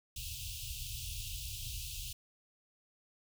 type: band-stop noise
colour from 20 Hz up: pink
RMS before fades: -42 dBFS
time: 0.16-2.13 s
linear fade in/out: 5 ms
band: 130 to 2600 Hz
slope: 96 dB/octave
effects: none